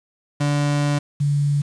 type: tone pair in turn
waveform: 35% pulse / sine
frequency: 145.3 / 144.05 Hz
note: D3 / D3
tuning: -18 / -33 cents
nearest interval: unison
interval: 15 cents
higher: first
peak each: -16 dBFS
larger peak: neither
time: 0.4-0.99 / 1.2-1.62 s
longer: first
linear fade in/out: 10 ms
effects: resampled to 22050 Hz + 7-bit